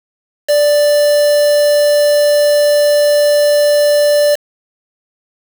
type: tone with quantisation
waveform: triangle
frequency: 587.3 Hz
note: D5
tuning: in tune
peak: -6 dBFS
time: 0.48-4.36 s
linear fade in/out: 20 ms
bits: 3
effects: none